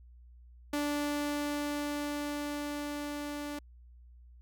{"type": "tone with level ramp", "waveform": "sawtooth", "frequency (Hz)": 292, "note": "D4", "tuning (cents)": -10, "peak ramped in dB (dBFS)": [-26, -33], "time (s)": [0.73, 3.59], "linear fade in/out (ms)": 5, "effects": ["added 60 Hz sine -52 dBFS peak until 4.41 s"]}